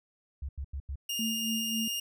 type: tone bursts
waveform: sine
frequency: 69.3 Hz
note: C#2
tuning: in tune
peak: -33 dBFS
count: 4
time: 0.42-0.957 s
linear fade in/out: 5 ms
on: 69 ms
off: 87 ms
type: tone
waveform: sawtooth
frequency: 2830 Hz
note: F7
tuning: 22 cents sharp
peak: -28 dBFS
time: 1.09-2 s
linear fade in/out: 5 ms
type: tone with tremolo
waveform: sine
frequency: 222.9 Hz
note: A3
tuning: 23 cents sharp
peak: -30 dBFS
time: 1.19-1.88 s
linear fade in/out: 2 ms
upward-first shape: sine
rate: 3.7 Hz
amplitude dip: 60%
effects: none